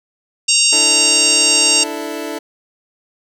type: harmonic tone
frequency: 928 Hz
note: A#5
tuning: 8 cents flat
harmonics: 3 / 4 / 5 / 6 / 7 / 8 / 9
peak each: -16 / -24 / -18 / -17 / -21 / -20 / -16 dBFS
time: 0.48-1.84 s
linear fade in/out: 10 ms
type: chord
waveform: 25% pulse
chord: D suspended second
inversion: none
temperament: equal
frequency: 293.7 / 329.6 / 440 Hz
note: D4 / E4 / A4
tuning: 0 / 0 / 0 cents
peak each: -23 dBFS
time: 0.72-2.39 s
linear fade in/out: 10 ms
effects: none